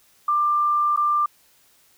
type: tone with dropouts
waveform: sine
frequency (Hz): 1188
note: D6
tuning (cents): +20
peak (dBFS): -17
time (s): 0.28-1.26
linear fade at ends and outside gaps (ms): 5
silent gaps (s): 0.963-0.973
effects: white hiss -58 dBFS RMS until 1.97 s